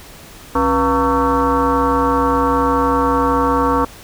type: tone with frequency modulation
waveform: sine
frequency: 698.5 Hz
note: F5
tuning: in tune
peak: -12 dBFS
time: 0.55-3.85 s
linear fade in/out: 5 ms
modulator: 212 Hz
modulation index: 2.7
effects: pink hiss -39 dBFS RMS until 4.03 s